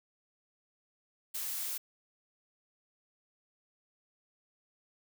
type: noise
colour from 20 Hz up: blue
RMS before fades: -37 dBFS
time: 1.34-1.78 s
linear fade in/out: 10 ms
effects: none